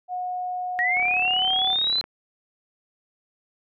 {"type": "tone with pitch glide", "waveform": "sine", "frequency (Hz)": [727, 753.9], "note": ["F#5", "F#5"], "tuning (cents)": [-31, 32], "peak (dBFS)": -26, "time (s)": [0.08, 1.77], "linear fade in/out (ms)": 50, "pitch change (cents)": 63, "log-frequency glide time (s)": [1.07, 1.58]}
{"type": "linear sweep", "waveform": "sine", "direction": "up", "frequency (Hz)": [1864.7, 4100], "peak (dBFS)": -20, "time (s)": [0.79, 2.01], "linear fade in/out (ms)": 0}
{"type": "click train", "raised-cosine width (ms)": 0.5, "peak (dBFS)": -23, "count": 39, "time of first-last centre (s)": [0.97, 2.04], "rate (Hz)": 35.5}
{"effects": []}